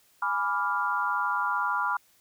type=chord; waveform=sine; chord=G# diminished seventh; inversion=none; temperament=equal; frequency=830.6 / 987.8 / 1174.7 / 1396.9 Hz; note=G#5 / B5 / D6 / F6; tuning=0 / 0 / 0 / 0 cents; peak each=-34 / -29 / -31 / -29 dBFS; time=0.22-1.97 s; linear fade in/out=5 ms; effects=white hiss -63 dBFS RMS until 2.2 s